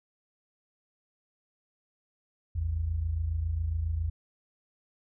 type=tone pair together; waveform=sine; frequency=54.8 / 82.1 Hz; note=A1 / E2; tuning=-6 / -6 cents; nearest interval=perfect fifth; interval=700 cents; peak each=-34 / -28 dBFS; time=2.55-4.1 s; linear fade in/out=10 ms; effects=none